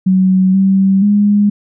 sine tone with pitch steps, 187.4 / 193 / 205.4 Hz, F#3 / G3 / G#3, +22 / -27 / -19 cents, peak -7 dBFS, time 0.06-1.5 s, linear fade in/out 10 ms, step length 480 ms, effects none

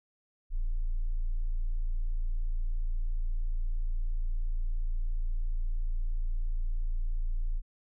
sine tone, 28.51 Hz, A#0, 38 cents flat, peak -25 dBFS, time 0.5-7.62 s, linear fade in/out 50 ms, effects tanh soft clip ceiling -24 dBFS

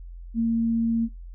sine tone, 228.9 Hz, A#3, 31 cents flat, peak -20 dBFS, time 0.34-1.09 s, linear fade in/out 50 ms, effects noise-tail reverb RT60 0.2 s tail -26 dB re dry + added 43 Hz sine -37 dBFS peak until 1.34 s

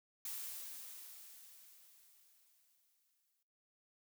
blue noise with exponential decay, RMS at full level -43 dBFS, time 0.25-3.43 s, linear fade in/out 2 ms, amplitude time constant 690 ms, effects noise-tail reverb RT60 0.6 s tail -19 dB re dry

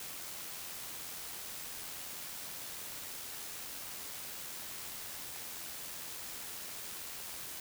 white noise with amplitude modulation, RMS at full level -43 dBFS, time 0-7.6 s, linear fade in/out 2 ms, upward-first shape sine, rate 86.4 Hz, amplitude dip 25%, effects none

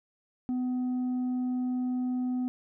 sine tone with tanh clipping, 251.4 Hz, B3, 31 cents sharp, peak -28 dBFS, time 0.49-2.48 s, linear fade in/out 0 ms, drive 3 dB, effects none

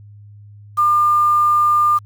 sine tone with quantisation, 1200 Hz, D6, 37 cents sharp, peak -11 dBFS, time 0.77-1.99 s, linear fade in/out 20 ms, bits 6, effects added 103 Hz sine -38 dBFS peak until 2.05 s

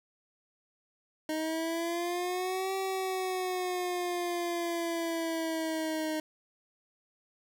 25% pulse exponential two-way sweep, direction up then down, 310.3 to 385 to 310.3 Hz, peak -27 dBFS, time 1.29-6.2 s, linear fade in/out 2 ms, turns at 2.74 s, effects none

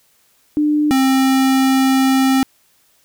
sine / square tone pair in turn, 299.1 / 265.1 Hz, D4 / C4, +32 / +23 cents, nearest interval major second, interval 209 cents, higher first, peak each -12 / -12 dBFS, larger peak neither, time 0.57-0.91 / 0.91-2.43 s, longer second, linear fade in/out 0 ms, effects white hiss -57 dBFS RMS until 3.04 s

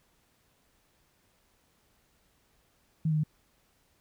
sine tone with pitch steps, 158.8 / 154.3 / 152.5 Hz, D#3 / D#3 / D#3, +36 / -14 / -34 cents, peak -24 dBFS, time 3.05-3.236 s, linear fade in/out 5 ms, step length 62 ms, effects pink hiss -69 dBFS RMS until 4 s

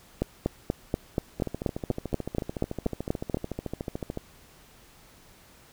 two click trains, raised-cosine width 2 ms, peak -18 / -11 dBFS, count 39 / 14, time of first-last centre 1.4-4.174 / 0.22-3.345 s, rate 13.7 / 4.16 Hz, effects pink hiss -55 dBFS RMS until 5.72 s

